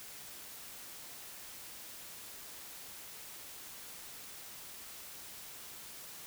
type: silence
effects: white hiss -49 dBFS RMS until 6.26 s